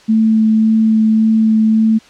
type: tone with vibrato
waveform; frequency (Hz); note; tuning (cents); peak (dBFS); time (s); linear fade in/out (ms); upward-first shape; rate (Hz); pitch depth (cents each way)
sine; 220; A3; 0; -8; 0.08-1.99; 20; sine; 1.8; 9
effects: white hiss -44 dBFS RMS until 2.09 s + low-pass 5000 Hz 12 dB/octave